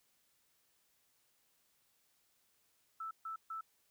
sine tone bursts, 1318.5 Hz, E6, in tune, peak -40 dBFS, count 3, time 3-3.61 s, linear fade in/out 5 ms, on 110 ms, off 140 ms, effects white hiss -75 dBFS RMS until 3.9 s

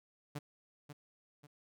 sawtooth tone with echo, 146.3 Hz, D3, 6 cents flat, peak -35 dBFS, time 0.35-0.39 s, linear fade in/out 10 ms, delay 540 ms, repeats 2, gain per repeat -8 dB, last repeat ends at 1.47 s, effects none

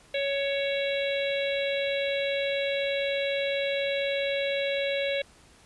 harmonic tone with a mistuned harmonic, 557 Hz, C#5, 8 cents sharp, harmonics 1 / 3 / 4 / 5 / 6 / 7, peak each -27 / -38 / -34 / -37 / -38 / -37 dBFS, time 0.14-5.22 s, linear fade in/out 5 ms, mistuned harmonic 5, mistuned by -35 cents, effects pink hiss -56 dBFS RMS until 5.65 s + resampled to 24000 Hz

